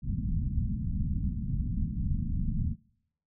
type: low-pass noise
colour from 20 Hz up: pink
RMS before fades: -30 dBFS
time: 0.02-2.76 s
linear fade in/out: 50 ms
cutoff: 230 Hz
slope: 48 dB/octave
effects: noise-tail reverb RT60 0.8 s tail -26 dB re dry